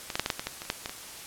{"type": "clicks", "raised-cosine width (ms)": 0.2, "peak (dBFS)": [-16, -10, -7, -10, -8, -14, -13, -20, -28, -9, -15, -19], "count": 12, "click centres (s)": [0.102, 0.155, 0.196, 0.261, 0.302, 0.395, 0.47, 0.619, 0.652, 0.701, 0.859, 0.895], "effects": ["white hiss -43 dBFS RMS until 1.26 s", "low-pass 12000 Hz 12 dB/octave"]}